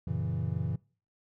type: chord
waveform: triangle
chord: F# dominant seventh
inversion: none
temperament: equal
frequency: 92.5 / 116.54 / 138.59 / 164.81 Hz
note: F#2 / A#2 / C#3 / E3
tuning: 0 / 0 / 0 / 0 cents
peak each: -33 dBFS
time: 0.07-0.76 s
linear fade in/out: 5 ms
effects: noise-tail reverb RT60 0.4 s tail -23 dB re dry